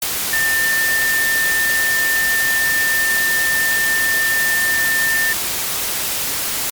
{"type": "tone in noise", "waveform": "sine", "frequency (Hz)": 1795, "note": "A6", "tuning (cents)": 34, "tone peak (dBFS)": -15, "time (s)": [0.33, 5.33], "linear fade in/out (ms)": 2, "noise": "white", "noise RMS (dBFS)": -21, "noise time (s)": [0.02, 6.7], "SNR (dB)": 3, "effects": ["MP3 96 kbps"]}